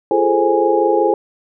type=tone cluster; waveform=sine; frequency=342.6 / 413.2 / 438.5 / 524 / 828 Hz; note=F4 / G#4 / A4 / C5 / G#5; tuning=-33 / -9 / -6 / +2 / -5 cents; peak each=-18 dBFS; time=0.11-1.14 s; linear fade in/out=2 ms; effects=none